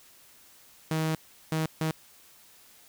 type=tone bursts at uneven times; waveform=sawtooth; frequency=158.5 Hz; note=D#3; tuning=32 cents sharp; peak=-22 dBFS; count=3; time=0.91-1.15 / 1.52-1.66 / 1.81-1.91 s; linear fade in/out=2 ms; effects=white hiss -56 dBFS RMS until 2.88 s